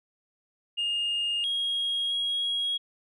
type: tone with pitch steps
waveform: sine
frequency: 2834 / 3276 / 3299 Hz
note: F7 / G#7 / G#7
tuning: +25 / -24 / -12 cents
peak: -24 dBFS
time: 0.77-2.78 s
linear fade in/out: 20 ms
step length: 670 ms
effects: tanh soft clip ceiling -23 dBFS